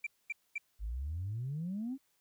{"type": "tone bursts", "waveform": "sine", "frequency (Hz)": 2349, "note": "D7", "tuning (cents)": 0, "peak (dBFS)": -32, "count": 3, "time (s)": [0.04, 0.581], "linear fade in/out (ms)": 5, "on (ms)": 27, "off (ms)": 230}
{"type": "exponential sweep", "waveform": "sine", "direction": "up", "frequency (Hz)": [49.1, 279.1], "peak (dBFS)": -34, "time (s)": [0.79, 1.98], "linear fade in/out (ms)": 50}
{"effects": ["tanh soft clip ceiling -31 dBFS", "white hiss -75 dBFS RMS until 2.2 s"]}